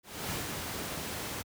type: noise with ADSR envelope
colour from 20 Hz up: pink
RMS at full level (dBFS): -34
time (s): 0.03-1.43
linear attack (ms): 290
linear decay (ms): 160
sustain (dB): -3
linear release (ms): 24
effects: high-pass 80 Hz 12 dB/octave